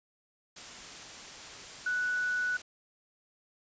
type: tone in noise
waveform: sine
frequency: 1480 Hz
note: F#6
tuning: in tune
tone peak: -28 dBFS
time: 1.86-2.57 s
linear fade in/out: 5 ms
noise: white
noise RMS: -45 dBFS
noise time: 0.56-2.62 s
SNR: +14 dB
effects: resampled to 16000 Hz